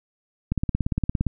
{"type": "click train", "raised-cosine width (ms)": 5, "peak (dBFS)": -10, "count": 14, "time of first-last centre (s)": [0.52, 1.267], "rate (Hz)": 17.4, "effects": []}